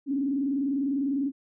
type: tone with vibrato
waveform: sine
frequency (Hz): 276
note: C#4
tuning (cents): -7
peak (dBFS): -24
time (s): 0.06-1.32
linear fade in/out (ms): 50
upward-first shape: square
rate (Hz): 20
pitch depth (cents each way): 85
effects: none